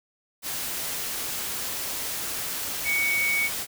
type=tone in noise; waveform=sine; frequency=2237 Hz; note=C#7; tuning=15 cents sharp; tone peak=-22 dBFS; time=2.84-3.5 s; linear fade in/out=50 ms; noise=white; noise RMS=-31 dBFS; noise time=0.42-3.67 s; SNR=+6 dB; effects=none